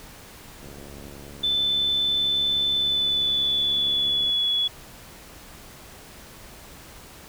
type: click train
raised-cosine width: 2 ms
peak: -30 dBFS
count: 260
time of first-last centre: 0.63-4.293 s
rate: 70.7 Hz
type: tone with pitch glide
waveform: sine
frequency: 3520 to 3388 Hz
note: A7 to G#7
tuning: 0 to +34 cents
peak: -20 dBFS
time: 1.43-4.68 s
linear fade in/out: 10 ms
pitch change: -66 cents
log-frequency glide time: 2.75-4.49 s
effects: pink hiss -45 dBFS RMS until 7.28 s